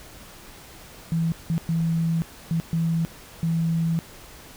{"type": "tone bursts at uneven times", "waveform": "sine", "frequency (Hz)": 164.81, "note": "E3", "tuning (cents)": 0, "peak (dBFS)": -20, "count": 6, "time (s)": [[1.12, 1.32], [1.5, 1.58], [1.69, 2.22], [2.51, 2.6], [2.73, 3.05], [3.43, 3.99]], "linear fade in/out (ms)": 0, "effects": ["pink hiss -45 dBFS RMS until 4.56 s"]}